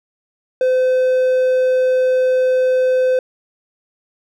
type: tone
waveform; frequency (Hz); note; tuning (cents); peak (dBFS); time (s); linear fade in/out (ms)
triangle; 512; C5; -38; -10; 0.61-3.19; 2
effects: none